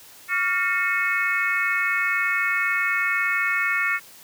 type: tone cluster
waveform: sine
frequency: 1135 / 1402 / 1816 / 2194 / 2565 Hz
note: C#6 / F6 / A#6 / C#7 / E7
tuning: +41 / +6 / -46 / -18 / -48 cents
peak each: -31 / -26 / -25 / -24 / -32 dBFS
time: 0.28-4 s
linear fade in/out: 50 ms
effects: white hiss -47 dBFS RMS until 4.23 s + high-pass 60 Hz 12 dB/octave